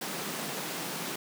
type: high-pass noise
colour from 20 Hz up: pink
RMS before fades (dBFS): -36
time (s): 0.01-1.16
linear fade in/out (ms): 5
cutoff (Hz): 150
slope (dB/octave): 48
effects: none